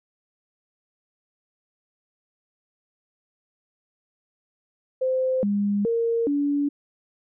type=tone with pitch steps; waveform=sine; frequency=518 / 203.1 / 462.3 / 286.8 Hz; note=C5 / G#3 / A#4 / D4; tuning=-17 / -38 / -14 / -41 cents; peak=-20 dBFS; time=5.01-6.69 s; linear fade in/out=10 ms; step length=420 ms; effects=none